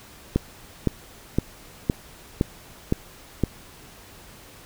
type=click train; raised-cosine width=3 ms; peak=-6 dBFS; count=7; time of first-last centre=0.36-3.437 s; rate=1.95 Hz; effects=pink hiss -47 dBFS RMS until 4.65 s